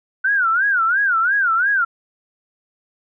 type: tone with vibrato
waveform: sine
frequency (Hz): 1480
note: F#6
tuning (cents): 0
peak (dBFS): -14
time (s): 0.24-1.85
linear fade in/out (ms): 10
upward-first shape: sine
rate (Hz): 2.9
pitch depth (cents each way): 200
effects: none